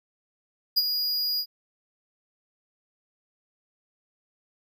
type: tone with ADSR envelope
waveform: square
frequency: 4883 Hz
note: D#8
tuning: 33 cents flat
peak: -17 dBFS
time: 0.76-1.46 s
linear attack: 18 ms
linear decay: 35 ms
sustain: -8 dB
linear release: 67 ms
effects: none